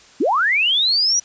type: linear sweep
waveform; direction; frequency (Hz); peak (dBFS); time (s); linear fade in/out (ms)
sine; up; 220 to 5920; -14; 0.2-1.2; 10
effects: white hiss -47 dBFS RMS until 1.24 s + resampled to 16000 Hz